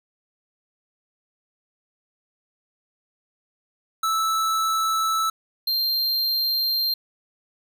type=tone pair in turn; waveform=square; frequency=1313 / 4177 Hz; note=E6 / C8; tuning=-7 / -4 cents; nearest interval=octave + minor sixth; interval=2003 cents; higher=second; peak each=-21 dBFS; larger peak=neither; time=4.03-5.3 / 5.67-6.94 s; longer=neither; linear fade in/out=5 ms; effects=none